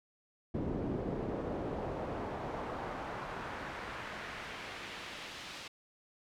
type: noise with band-pass filter sweep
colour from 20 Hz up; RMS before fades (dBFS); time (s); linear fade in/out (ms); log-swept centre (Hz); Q
brown; -40; 0.54-5.68; 5; 310 to 3900; 1
effects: none